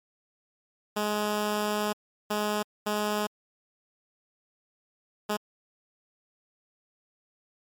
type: tone bursts at uneven times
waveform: 10% pulse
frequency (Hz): 209.7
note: G#3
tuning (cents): +17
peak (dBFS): -18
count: 4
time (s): 0.96-1.93 / 2.3-2.63 / 2.86-3.27 / 5.29-5.37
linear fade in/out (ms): 10
effects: MP3 96 kbps